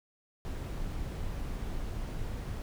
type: noise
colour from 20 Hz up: brown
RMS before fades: -36 dBFS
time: 0.45-2.62 s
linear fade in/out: 0 ms
effects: none